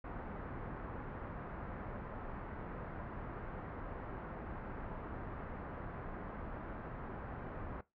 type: low-pass noise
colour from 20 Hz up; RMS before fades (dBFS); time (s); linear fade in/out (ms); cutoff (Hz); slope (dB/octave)
pink; -45; 0.04-7.81; 5; 1600; 24
effects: noise-tail reverb RT60 0.2 s tail -18 dB re dry